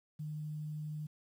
sine tone with quantisation, 152.1 Hz, D#3, 39 cents flat, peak -38 dBFS, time 0.19-1.07 s, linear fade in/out 10 ms, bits 11, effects none

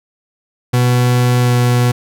40% pulse tone with pitch glide, 123.47 to 122.48 Hz, B2 to B2, 0 to -14 cents, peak -9 dBFS, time 0.73-1.92 s, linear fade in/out 10 ms, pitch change -14 cents, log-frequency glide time 1.4-1.53 s, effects none

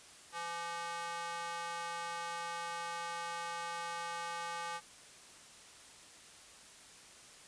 square tone with high-pass filter, 170 Hz, F3, 46 cents flat, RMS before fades -41 dBFS, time 0.32-4.81 s, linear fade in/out 50 ms, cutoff 970 Hz, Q 2.1, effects white hiss -56 dBFS RMS until 7.47 s + resampled to 22050 Hz

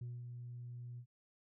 sine tone with ADSR envelope, 121.3 Hz, B2, 31 cents flat, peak -39 dBFS, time 0.01-1.06 s, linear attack 6 ms, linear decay 210 ms, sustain -5 dB, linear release 77 ms, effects tanh soft clip ceiling -40 dBFS

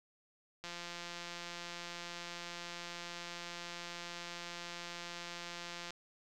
click train, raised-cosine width 0.2 ms, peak -27 dBFS, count 912, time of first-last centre 0.64-5.906 s, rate 173 Hz, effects none

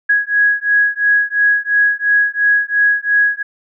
sine beating tone pair, 1661.2 / 1664.1 Hz, G#6 / G#6, 0 / +3 cents, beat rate 2.9 Hz, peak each -14 dBFS, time 0.09-3.43 s, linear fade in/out 10 ms, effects none

